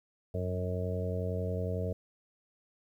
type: harmonic tone with a mistuned harmonic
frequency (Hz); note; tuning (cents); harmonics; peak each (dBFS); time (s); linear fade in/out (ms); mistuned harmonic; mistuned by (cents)
91; F#2; -28; 1 / 2 / 3 / 4 / 5 / 6 / 7; -33 / -39 / -46 / -48 / -38 / -41 / -41; 0.34-1.93; 5; 1; +42
effects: 11-bit